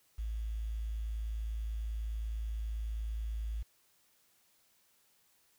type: tone with quantisation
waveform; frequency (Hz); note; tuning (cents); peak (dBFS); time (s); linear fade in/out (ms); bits
sine; 54.7; A1; -9; -34; 0.18-3.63; 10; 10
effects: white hiss -70 dBFS RMS until 5.58 s